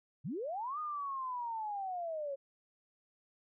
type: linear two-way sweep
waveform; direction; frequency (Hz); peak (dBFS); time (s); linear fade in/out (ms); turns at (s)
sine; up then down; 110 to 1240 to 539; -36; 0.24-2.36; 20; 0.79
effects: none